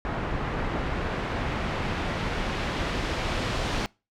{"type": "noise with low-pass filter sweep", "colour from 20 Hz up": "pink", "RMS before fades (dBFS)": -29, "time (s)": [0.05, 3.86], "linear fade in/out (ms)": 0, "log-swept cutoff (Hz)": [1600, 4500], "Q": 0.76, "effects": ["noise-tail reverb RT60 0.3 s tail -25 dB re dry"]}